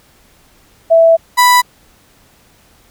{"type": "tone pair in turn", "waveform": ["sine", "35% pulse"], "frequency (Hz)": [659.3, 987.8], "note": ["E5", "B5"], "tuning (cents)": [0, 0], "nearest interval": "perfect fifth", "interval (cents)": 700, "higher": "second", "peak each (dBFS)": -4, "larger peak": "neither", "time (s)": [[0.9, 1.17], [1.37, 1.62]], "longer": "first", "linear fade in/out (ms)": 20, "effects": ["pink hiss -49 dBFS RMS until 2.9 s"]}